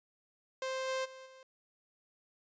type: tone with level steps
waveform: sawtooth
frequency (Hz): 524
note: C5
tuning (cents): +2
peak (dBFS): -31 / -29 / -45 / -50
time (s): 0.62-1.43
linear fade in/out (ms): 2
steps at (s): 0.87 / 1.04 / 1.25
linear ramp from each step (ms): 20
effects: resampled to 16000 Hz